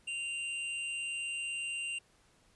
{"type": "tone with amplitude modulation", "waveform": "square", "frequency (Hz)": 2778, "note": "F7", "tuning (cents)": -10, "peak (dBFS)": -34, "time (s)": [0.07, 1.99], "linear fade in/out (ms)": 10, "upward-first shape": "sine", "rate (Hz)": 244, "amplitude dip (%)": 40, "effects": ["pink hiss -67 dBFS RMS until 2.55 s", "resampled to 24000 Hz"]}